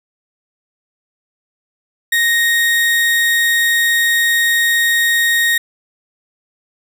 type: tone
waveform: 35% pulse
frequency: 1864.7 Hz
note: A#6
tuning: in tune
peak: -10 dBFS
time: 2.12-5.58 s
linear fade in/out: 5 ms
effects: none